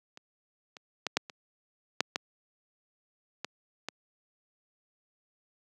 clicks, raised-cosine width 0.2 ms, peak -29 / -29 / -13 / -7 / -25 / -7 / -12 / -17 / -17 dBFS, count 9, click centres 0.174 / 0.768 / 1.067 / 1.17 / 1.298 / 2.006 / 2.159 / 3.446 / 3.886 s, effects high-pass 200 Hz 12 dB/octave

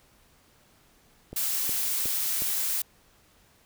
click train, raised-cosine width 2 ms, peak -25 dBFS, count 4, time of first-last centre 1.33-2.421 s, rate 2.75 Hz
blue noise, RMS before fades -28 dBFS, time 1.36-2.82 s, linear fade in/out 5 ms
effects pink hiss -61 dBFS RMS until 3.65 s

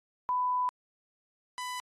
sine / sawtooth tone pair in turn, 997 / 997 Hz, B5 / B5, +16 / +16 cents, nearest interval unison, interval 0 cents, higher neither, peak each -26 / -31 dBFS, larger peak first, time 0.29-0.69 / 1.58-1.8 s, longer first, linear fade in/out 0 ms, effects AAC 32 kbps

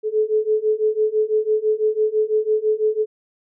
sine beating tone pair, 427.9 / 433.9 Hz, A4 / A4, -48 / -24 cents, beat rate 6 Hz, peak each -20 / -19 dBFS, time 0.03-3.06 s, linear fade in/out 50 ms, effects none

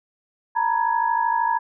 sine tone cluster, 915 / 968 / 1672 Hz, A#5 / B5 / G#6, -32 / -35 / +11 cents, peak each -21 / -22 / -29 dBFS, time 0.55-1.59 s, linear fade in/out 20 ms, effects none

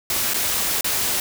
white noise with dropouts, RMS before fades -22 dBFS, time 0.1-1.2 s, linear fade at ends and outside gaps 1 ms, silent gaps 0.336-0.343 / 0.809-0.844 s, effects none

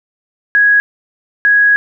sine tone pair in turn, 1661.2 / 1661.2 Hz, G#6 / G#6, 0 / 0 cents, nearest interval unison, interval 0 cents, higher neither, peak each -6 dBFS, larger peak neither, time 0.55-0.8 / 1.45-1.76 s, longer second, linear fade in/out 0 ms, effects none

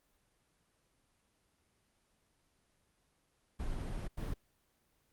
brown noise bursts at uneven times, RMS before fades -38 dBFS, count 2, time 3.59-4.08 / 4.17-4.34 s, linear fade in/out 10 ms, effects pink hiss -75 dBFS RMS until 5.12 s + Opus 24 kbps

